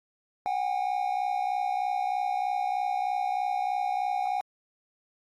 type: tone pair together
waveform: triangle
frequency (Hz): 740 / 803.2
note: F#5 / G5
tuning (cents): 0 / +42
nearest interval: minor second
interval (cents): 142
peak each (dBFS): -27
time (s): 0.46-4.41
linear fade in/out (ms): 0
effects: AAC 64 kbps